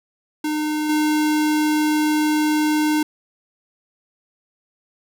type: tone with level steps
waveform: square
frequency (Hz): 304.4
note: D#4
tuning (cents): -38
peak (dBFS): -21 / -17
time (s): 0.44-3.03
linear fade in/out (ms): 5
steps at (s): 0.89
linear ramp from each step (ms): 5
effects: none